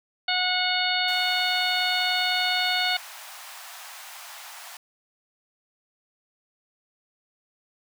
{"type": "harmonic tone", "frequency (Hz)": 730, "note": "F#5", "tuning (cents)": -24, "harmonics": [1, 2, 3, 4, 5, 6], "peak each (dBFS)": [-29, -29, -29, -29, -29, -29], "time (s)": [0.28, 2.97], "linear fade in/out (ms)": 5}
{"type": "high-pass noise", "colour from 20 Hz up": "pink", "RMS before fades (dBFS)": -42, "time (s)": [1.08, 4.77], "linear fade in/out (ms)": 2, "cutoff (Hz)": 690, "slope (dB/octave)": 48}
{"effects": []}